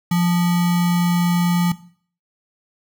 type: tone with sample-and-hold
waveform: sine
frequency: 174.61 Hz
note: F3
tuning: in tune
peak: -14 dBFS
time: 0.11-1.72 s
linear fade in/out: 5 ms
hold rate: 1050 Hz
effects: noise-tail reverb RT60 0.5 s tail -17 dB re dry